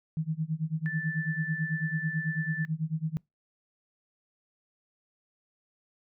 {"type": "tone with tremolo", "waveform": "sine", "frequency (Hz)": 158.3, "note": "D#3", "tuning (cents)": 30, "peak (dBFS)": -25, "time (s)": [0.17, 3.17], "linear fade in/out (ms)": 0, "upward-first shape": "sine", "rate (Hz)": 9.1, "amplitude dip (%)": 95}
{"type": "tone", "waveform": "sine", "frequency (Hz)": 1760, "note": "A6", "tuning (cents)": 0, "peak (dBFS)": -33, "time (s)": [0.86, 2.65], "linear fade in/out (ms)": 0}
{"effects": ["noise-tail reverb RT60 0.2 s tail -26 dB re dry"]}